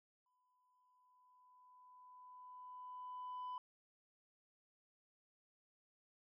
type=tone with exponential growth; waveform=sine; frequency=1000 Hz; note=B5; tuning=21 cents sharp; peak=-40 dBFS; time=0.26-3.58 s; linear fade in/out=2 ms; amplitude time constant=720 ms; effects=tanh soft clip ceiling -42 dBFS